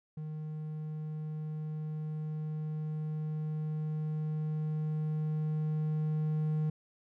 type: tone with level ramp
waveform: triangle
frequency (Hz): 154.3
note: D#3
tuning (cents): -14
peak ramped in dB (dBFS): -35 to -26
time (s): 0.17-6.7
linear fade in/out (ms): 5
effects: none